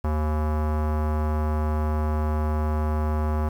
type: tone with low-pass filter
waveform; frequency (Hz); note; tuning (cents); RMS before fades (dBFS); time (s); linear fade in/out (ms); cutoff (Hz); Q
square; 76.6; D#2; -27; -24; 0.04-3.49; 5; 1100; 1.9
effects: 8-bit